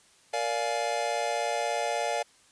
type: chord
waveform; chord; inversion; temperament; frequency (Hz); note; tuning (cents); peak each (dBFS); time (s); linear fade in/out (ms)
square; Bb dominant seventh; none; just; 466.2 / 582.7 / 699.2 / 839.1; Bb4 / D5 / F5 / Ab5; 0 / -14 / +2 / +18; -36 / -33 / -32 / -34; 0.33-2.23; 10
effects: white hiss -60 dBFS RMS until 2.51 s + resampled to 22050 Hz